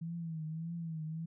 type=tone with vibrato; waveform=sine; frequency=162.8 Hz; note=E3; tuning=21 cents flat; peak=-37 dBFS; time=0.01-1.26 s; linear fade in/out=10 ms; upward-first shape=triangle; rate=1.7 Hz; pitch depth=87 cents each way; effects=none